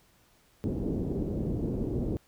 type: low-pass noise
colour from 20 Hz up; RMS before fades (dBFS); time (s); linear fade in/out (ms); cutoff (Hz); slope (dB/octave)
white; -31; 0.64-2.17; 0; 370; 24
effects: pink hiss -64 dBFS RMS until 2.27 s